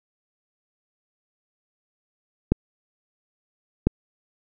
clicks, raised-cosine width 3 ms, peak -4 dBFS, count 2, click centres 2.52 / 3.87 s, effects none

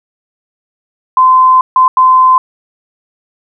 sine tone bursts at uneven times, 1030 Hz, C6, 28 cents flat, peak -3 dBFS, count 3, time 1.17-1.61 / 1.76-1.88 / 1.97-2.38 s, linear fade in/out 2 ms, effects none

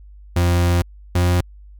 40% pulse tone pair in turn, 87.31 / 88.53 Hz, F2 / F2, 0 / +24 cents, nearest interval unison, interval 24 cents, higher second, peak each -13 / -13 dBFS, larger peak neither, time 0.36-0.82 / 1.15-1.41 s, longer first, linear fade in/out 5 ms, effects added 50 Hz sine -39 dBFS peak until 1.79 s

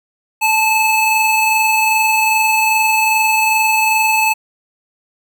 square tone pair together, 874.5 / 2601 Hz, A5 / E7, -11 / -24 cents, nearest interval octave + perfect fifth, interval 1887 cents, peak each -15 dBFS, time 0.41-4.34 s, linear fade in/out 20 ms, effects none

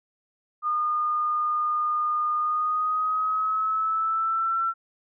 sine tone with pitch glide, 1220 to 1345.9 Hz, D#6 to E6, -34 to +36 cents, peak -22 dBFS, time 0.62-4.74 s, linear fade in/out 50 ms, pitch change +170 cents, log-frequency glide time 2.36-4.58 s, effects none

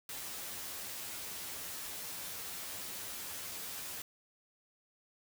white noise with comb filter, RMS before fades -43 dBFS, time 0.09-4.02 s, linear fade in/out 2 ms, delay 11 ms, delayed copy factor +0.65, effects none

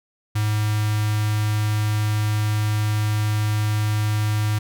square tone with notch filter, 106.4 Hz, G#2, 42 cents sharp, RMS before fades -21 dBFS, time 0.35-4.59 s, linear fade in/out 10 ms, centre 450 Hz, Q 0.59, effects none

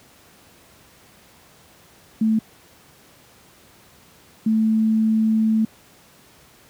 sine tone bursts at uneven times, 220 Hz, A3, in tune, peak -15 dBFS, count 2, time 2.21-2.39 / 4.46-5.65 s, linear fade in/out 5 ms, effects pink hiss -51 dBFS RMS until 6.69 s + high-pass 80 Hz 12 dB/octave

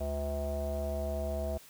square tone with low-pass filter, 72 Hz, D2, 34 cents flat, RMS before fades -34 dBFS, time 0-1.58 s, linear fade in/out 10 ms, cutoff 640 Hz, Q 8.1, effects white hiss -55 dBFS RMS until 1.69 s

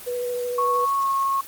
sine tone with vibrato, 490 Hz, B4, 14 cents flat, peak -24 dBFS, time 0.06-0.86 s, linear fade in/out 20 ms, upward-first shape triangle, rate 13 Hz, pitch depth 15 cents each way
sine tone with pitch glide, 1104 to 1091.3 Hz, C#6 to C#6, -7 to -27 cents, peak -19 dBFS, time 0.58-1.41 s, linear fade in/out 5 ms, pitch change -20 cents, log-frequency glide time 0.96-1.06 s
effects white hiss -40 dBFS RMS until 1.47 s + Opus 24 kbps

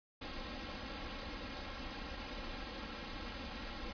pink noise with comb filter, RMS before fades -44 dBFS, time 0.21-3.93 s, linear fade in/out 10 ms, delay 3.7 ms, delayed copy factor +0.75, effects resampled to 11025 Hz

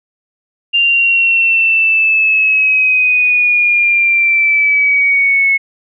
sine linear sweep, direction down, 2794 to 2186 Hz, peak -8 dBFS, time 0.73-5.58 s, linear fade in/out 20 ms, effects none

